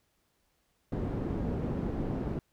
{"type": "low-pass noise", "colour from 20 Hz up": "white", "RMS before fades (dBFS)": -33, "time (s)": [0.92, 2.39], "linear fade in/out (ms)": 2, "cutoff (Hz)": 280, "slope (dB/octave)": 12, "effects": ["pink hiss -74 dBFS RMS until 2.52 s"]}